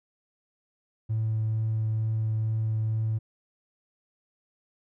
triangle tone with vibrato, 110 Hz, A2, in tune, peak -21 dBFS, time 1.09-3.19 s, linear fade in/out 20 ms, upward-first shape triangle, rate 2.2 Hz, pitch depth 9 cents each way, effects tanh soft clip ceiling -21 dBFS

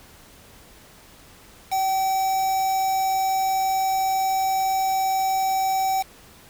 triangle tone with quantisation, 767 Hz, G5, 38 cents flat, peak -18 dBFS, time 1.71-6.03 s, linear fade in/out 20 ms, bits 5, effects pink hiss -49 dBFS RMS until 6.49 s

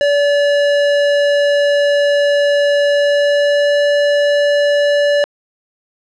square tone with pitch glide, 575 to 578.7 Hz, D5 to D5, -37 to -26 cents, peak -11 dBFS, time 0.01-5.24 s, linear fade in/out 0 ms, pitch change +11 cents, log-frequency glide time 2.85-3.82 s, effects low-pass 4000 Hz 12 dB/octave

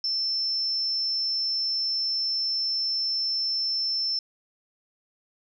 sine tone, 5330 Hz, E8, 18 cents sharp, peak -24 dBFS, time 0.04-4.19 s, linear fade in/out 2 ms, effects none

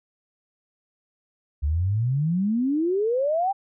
sine exponential sweep, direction up, 69.1 to 810 Hz, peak -20 dBFS, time 1.62-3.53 s, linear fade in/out 20 ms, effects none

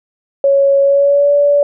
sine tone with pitch glide, 554.4 to 575.6 Hz, C#5 to D5, 0 to -35 cents, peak -7 dBFS, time 0.44-1.63 s, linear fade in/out 2 ms, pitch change +65 cents, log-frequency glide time 0.81-1.33 s, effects none

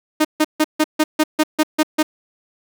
sawtooth tone bursts, 308.5 Hz, D#4, 15 cents flat, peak -8 dBFS, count 10, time 0.2-2.03 s, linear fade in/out 10 ms, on 48 ms, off 150 ms, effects none

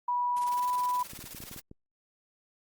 sine tone with pitch glide, 977 to 990.1 Hz, B5 to B5, -19 to +4 cents, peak -26 dBFS, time 0.08-1.03 s, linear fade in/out 5 ms, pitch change +23 cents, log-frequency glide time 0.49-0.68 s
white noise with tremolo, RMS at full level -43 dBFS, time 0.36-1.61 s, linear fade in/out 10 ms, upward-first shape square, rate 19 Hz, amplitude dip 65%
clicks, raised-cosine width 3 ms, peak -33 dBFS, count 9, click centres 1.134 / 1.191 / 1.241 / 1.348 / 1.404 / 1.438 / 1.514 / 1.563 / 1.714 s
effects Opus 32 kbps

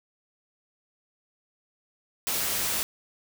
white noise, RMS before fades -28 dBFS, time 2.27-2.83 s, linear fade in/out 0 ms, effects none

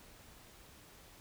silence, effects pink hiss -58 dBFS RMS until 1.2 s

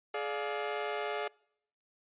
sawtooth chord, D diminished, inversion second, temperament just, 422.9 / 587.3 / 704.8 Hz, Ab4 / D5 / F5, +31 / 0 / +16 cents, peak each -32 / -35 / -35 dBFS, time 0.14-1.28 s, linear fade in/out 5 ms, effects noise-tail reverb RT60 0.7 s tail -25 dB re dry + resampled to 8000 Hz

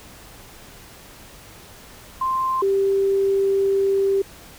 sine tone pair in turn, 1046.5 / 392 Hz, C6 / G4, 0 / 0 cents, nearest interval octave + perfect fourth, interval 1700 cents, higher first, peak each -19 / -16 dBFS, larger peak second, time 2.21-2.62 / 2.62-4.22 s, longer second, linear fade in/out 5 ms, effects pink hiss -44 dBFS RMS until 4.58 s

